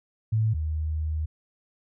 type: tone pair in turn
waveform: sine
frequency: 110 / 77.78 Hz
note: A2 / D#2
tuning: 0 / 0 cents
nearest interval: tritone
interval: 600 cents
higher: first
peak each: -20 / -25 dBFS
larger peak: first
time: 0.32-0.54 / 0.54-1.26 s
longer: second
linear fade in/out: 10 ms
effects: none